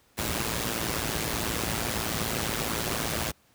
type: noise with amplitude modulation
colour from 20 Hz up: pink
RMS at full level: -26 dBFS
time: 0.17-3.32 s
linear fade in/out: 20 ms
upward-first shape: sine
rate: 112 Hz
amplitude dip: 75%
effects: pink hiss -63 dBFS RMS until 3.54 s + high-pass 60 Hz 12 dB/octave